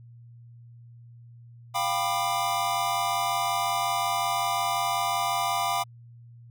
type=chord; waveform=square; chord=G dominant seventh; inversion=third; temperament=equal with one note detuned; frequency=698.5 / 784 / 987.8 / 1200.7 Hz; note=F5 / G5 / B5 / D6; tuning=0 / 0 / 0 / +38 cents; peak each=-31 dBFS; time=1.74-5.84 s; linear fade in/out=20 ms; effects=added 118 Hz sine -46 dBFS peak until 6.5 s